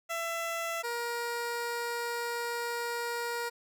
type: tone pair in turn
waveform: 15% pulse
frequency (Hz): 669 / 473.1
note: E5 / A#4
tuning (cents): +25 / +26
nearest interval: tritone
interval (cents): 599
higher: first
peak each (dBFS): -26 / -26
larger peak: neither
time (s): 0.09-0.83 / 0.83-3.5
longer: second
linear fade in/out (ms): 20
effects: none